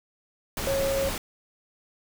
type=tone in noise; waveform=sine; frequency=546 Hz; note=C#5; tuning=26 cents flat; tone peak=-24 dBFS; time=0.67-1.09 s; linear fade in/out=2 ms; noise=pink; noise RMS=-31 dBFS; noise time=0.57-1.18 s; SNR=+4 dB; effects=none